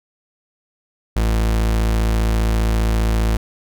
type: tone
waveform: 40% pulse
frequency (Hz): 55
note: A1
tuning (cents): 0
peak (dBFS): -14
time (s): 1.16-3.37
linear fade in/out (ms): 5
effects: none